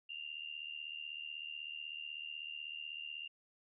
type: tone with amplitude modulation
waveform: sine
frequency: 2794 Hz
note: F7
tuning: in tune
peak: -39 dBFS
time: 0.09-3.28 s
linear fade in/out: 10 ms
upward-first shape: sine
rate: 76.1 Hz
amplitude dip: 80%
effects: none